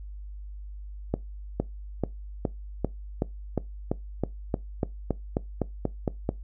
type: accelerating click train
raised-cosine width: 2 ms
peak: -11 dBFS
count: 17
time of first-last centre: 1.14-6.291 s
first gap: 460 ms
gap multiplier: 0.95
effects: noise-tail reverb RT60 0.2 s tail -21 dB re dry + added 50 Hz sine -37 dBFS peak until 6.43 s